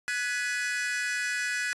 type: chord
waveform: 45% pulse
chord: G# minor seventh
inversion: third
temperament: equal with one note detuned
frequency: 1480 / 1690.3 / 1975.5 / 2489 Hz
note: F#6 / G#6 / B6 / D#7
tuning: 0 / +30 / 0 / 0 cents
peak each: -33 / -32 / -34 / -37 dBFS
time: 0.08-1.73 s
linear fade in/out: 0 ms
effects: resampled to 22050 Hz